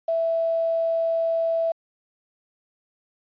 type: tone with quantisation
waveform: sine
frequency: 660 Hz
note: E5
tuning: 2 cents sharp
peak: -20 dBFS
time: 0.08-1.72 s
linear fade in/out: 5 ms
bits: 8
effects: resampled to 11025 Hz